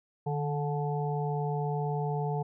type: harmonic tone with a mistuned harmonic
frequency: 145.2 Hz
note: D3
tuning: 19 cents flat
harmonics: 1 / 3 / 5 / 6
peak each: -30 / -35 / -37 / -38 dBFS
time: 0.26-2.43 s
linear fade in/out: 10 ms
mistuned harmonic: 1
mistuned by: +49 cents
effects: none